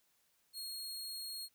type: tone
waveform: sawtooth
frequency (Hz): 4281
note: C8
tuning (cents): +39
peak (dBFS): -39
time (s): 0.53-1.49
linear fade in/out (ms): 50
effects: white hiss -75 dBFS RMS until 1.54 s